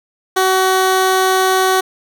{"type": "tone", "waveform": "15% pulse", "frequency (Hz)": 376.5, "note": "F#4", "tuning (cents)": 30, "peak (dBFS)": -5, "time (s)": [0.36, 1.81], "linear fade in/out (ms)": 10, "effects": []}